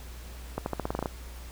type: accelerating click train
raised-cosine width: 1 ms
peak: -15 dBFS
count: 10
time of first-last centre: 0.58-1.058 s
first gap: 81 ms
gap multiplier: 0.89
effects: added 60 Hz sine -41 dBFS peak until 1.51 s + pink hiss -49 dBFS RMS until 1.51 s